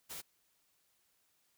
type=noise; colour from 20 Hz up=white; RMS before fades=-45 dBFS; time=0.09-0.22 s; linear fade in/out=20 ms; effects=white hiss -75 dBFS RMS until 1.57 s